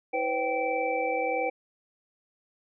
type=tone cluster; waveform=sine; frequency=321.2 / 499.9 / 541 / 777 / 2321 Hz; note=E4 / B4 / C#5 / G5 / D7; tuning=-45 / +21 / -42 / -16 / -21 cents; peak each=-38 / -29 / -35 / -30 / -33 dBFS; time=0.13-1.5 s; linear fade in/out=10 ms; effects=none